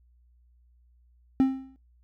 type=tone with exponential decay; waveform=triangle; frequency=265.1 Hz; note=C4; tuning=23 cents sharp; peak=-13 dBFS; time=1.4-1.76 s; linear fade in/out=0 ms; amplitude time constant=77 ms; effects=noise-tail reverb RT60 0.2 s tail -19 dB re dry + added 60 Hz sine -58 dBFS peak until 2.03 s